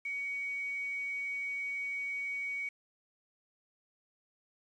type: tone with quantisation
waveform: sine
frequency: 2247 Hz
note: C#7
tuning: 23 cents sharp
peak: -34 dBFS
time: 0.05-2.69 s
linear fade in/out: 5 ms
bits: 9
effects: low-pass 8000 Hz 12 dB/octave